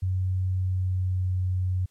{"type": "tone with pitch glide", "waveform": "sine", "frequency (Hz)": [93, 92.09], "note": ["F#2", "F#2"], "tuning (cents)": [9, -8], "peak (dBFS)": -23, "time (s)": [0.02, 1.86], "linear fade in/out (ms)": 10, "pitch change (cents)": -17, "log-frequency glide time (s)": [0.48, 1.34], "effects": ["white hiss -68 dBFS RMS until 1.9 s", "low-pass 11000 Hz 12 dB/octave"]}